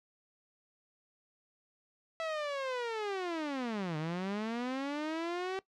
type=linear two-way sweep; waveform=sawtooth; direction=down then up; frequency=659.3 to 150.3 to 386.1 Hz; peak=-30 dBFS; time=2.2-5.59 s; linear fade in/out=0 ms; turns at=3.97 s; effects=noise-tail reverb RT60 0.1 s tail -19 dB re dry + low-pass 4000 Hz 12 dB/octave